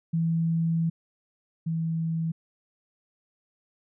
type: tone pair in turn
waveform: sine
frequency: 164.81 / 163.2 Hz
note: E3 / E3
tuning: 0 / -17 cents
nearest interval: unison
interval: 17 cents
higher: first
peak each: -22 / -25 dBFS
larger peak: first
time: 0.13-0.9 / 1.66-2.32 s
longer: first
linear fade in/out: 10 ms
effects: none